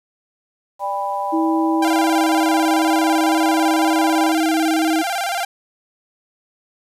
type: chord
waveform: sine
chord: G major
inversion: second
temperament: equal with one note detuned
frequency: 587.3 / 800.9 / 987.8 Hz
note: D5 / G5 / B5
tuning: 0 / +37 / 0 cents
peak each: -27 / -23 / -24 dBFS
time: 0.79-4.35 s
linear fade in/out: 50 ms
type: tone with pitch glide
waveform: sine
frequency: 322 to 319 Hz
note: E4 to D#4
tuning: -41 to +43 cents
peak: -16 dBFS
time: 1.32-5.03 s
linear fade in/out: 20 ms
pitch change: -16 cents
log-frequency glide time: 2.14-2.33 s
type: tone with vibrato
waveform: sawtooth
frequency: 740 Hz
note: F#5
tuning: in tune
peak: -16 dBFS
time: 1.82-5.45 s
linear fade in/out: 5 ms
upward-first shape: square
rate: 18 Hz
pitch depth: 110 cents each way
effects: resampled to 32000 Hz + 8-bit